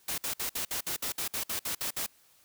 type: noise bursts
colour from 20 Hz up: white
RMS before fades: -33 dBFS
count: 13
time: 0.08-2.064 s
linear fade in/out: 5 ms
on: 100 ms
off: 57 ms
effects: white hiss -63 dBFS RMS until 2.44 s